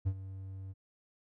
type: tone with ADSR envelope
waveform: triangle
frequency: 95.8 Hz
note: G2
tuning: 39 cents flat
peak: -24 dBFS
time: 0.05-0.74 s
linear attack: 22 ms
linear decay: 62 ms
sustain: -15 dB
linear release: 29 ms
effects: none